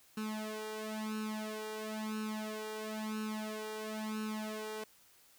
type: tone with flanger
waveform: sawtooth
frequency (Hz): 216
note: A3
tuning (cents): -32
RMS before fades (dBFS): -40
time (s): 0.17-4.84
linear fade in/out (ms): 5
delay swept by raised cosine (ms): 0.73 to 2.13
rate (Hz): 0.99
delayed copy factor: +0.95
effects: white hiss -64 dBFS RMS until 5.38 s